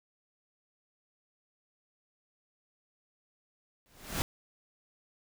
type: noise with exponential growth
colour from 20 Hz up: pink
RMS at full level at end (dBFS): -29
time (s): 3.86-4.22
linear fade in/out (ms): 0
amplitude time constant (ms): 77
effects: none